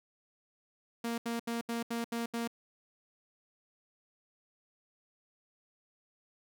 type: tone bursts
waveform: sawtooth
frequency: 233.1 Hz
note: A#3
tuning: in tune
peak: -29 dBFS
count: 7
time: 1.04-2.476 s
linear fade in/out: 5 ms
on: 140 ms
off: 76 ms
effects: none